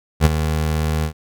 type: tone with ADSR envelope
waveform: 25% pulse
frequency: 77.78 Hz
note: D#2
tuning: in tune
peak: -4 dBFS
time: 0.2-1.13 s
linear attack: 52 ms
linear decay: 27 ms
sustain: -10 dB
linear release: 90 ms
effects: none